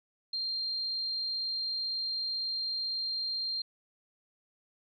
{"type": "tone", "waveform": "sine", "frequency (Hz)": 4186, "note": "C8", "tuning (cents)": 0, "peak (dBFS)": -31, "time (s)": [0.33, 3.62], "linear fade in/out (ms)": 5, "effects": []}